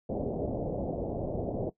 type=low-pass noise; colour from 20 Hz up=white; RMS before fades=-33 dBFS; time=0.09-1.7 s; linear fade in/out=10 ms; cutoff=670 Hz; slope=48 dB/octave; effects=noise-tail reverb RT60 0.1 s tail -18 dB re dry